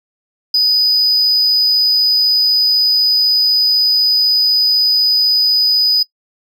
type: tone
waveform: triangle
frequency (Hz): 4978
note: D#8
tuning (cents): 0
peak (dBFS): -7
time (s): 0.54-6.03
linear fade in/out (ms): 5
effects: noise-tail reverb RT60 0.1 s tail -24 dB re dry + tanh soft clip ceiling -5 dBFS